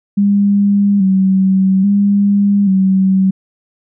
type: tone with vibrato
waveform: sine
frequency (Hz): 196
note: G3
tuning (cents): 0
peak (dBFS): -8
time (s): 0.17-3.31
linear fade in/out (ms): 10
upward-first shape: square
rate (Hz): 0.6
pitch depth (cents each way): 49
effects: none